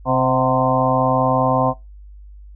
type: harmonic tone with a mistuned harmonic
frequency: 130 Hz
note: C3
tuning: 11 cents flat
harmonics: 1 / 2 / 4 / 5 / 6 / 7 / 8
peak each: -22 / -22 / -22 / -22 / -22 / -22 / -22 dBFS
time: 0.05-1.74 s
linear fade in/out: 50 ms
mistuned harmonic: 6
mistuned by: -56 cents
effects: noise-tail reverb RT60 0.2 s tail -19 dB re dry + added 50 Hz sine -37 dBFS peak until 2.55 s